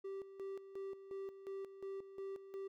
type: tone with tremolo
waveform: triangle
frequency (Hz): 389.7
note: G4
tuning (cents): -10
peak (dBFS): -40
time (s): 0.04-2.68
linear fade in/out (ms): 10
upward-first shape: square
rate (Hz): 2.8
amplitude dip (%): 70
effects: none